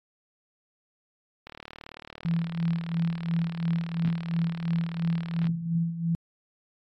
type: click train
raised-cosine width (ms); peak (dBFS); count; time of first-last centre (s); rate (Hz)
0.3; -25; 153; 1.47-5.47; 38
type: tone with tremolo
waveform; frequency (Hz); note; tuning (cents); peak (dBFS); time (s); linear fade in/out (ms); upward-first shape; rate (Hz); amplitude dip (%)
sine; 167.3; E3; +26; -22; 2.25-6.15; 0; sine; 2.9; 70
effects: AAC 32 kbps